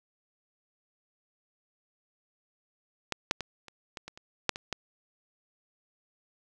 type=clicks; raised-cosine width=0.2 ms; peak=-12 / -7 / -17 / -29 / -21 / -24 / -29 / -6 / -20 / -14 dBFS; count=10; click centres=3.123 / 3.311 / 3.407 / 3.683 / 3.972 / 4.08 / 4.175 / 4.493 / 4.559 / 4.727 s; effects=none